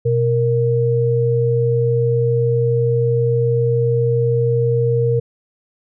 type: tone pair together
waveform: sine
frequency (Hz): 123.47 / 466.2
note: B2 / A#4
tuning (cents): 0 / 0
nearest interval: octave + major seventh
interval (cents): 2300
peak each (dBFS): -16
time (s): 0.05-5.2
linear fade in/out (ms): 10
effects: none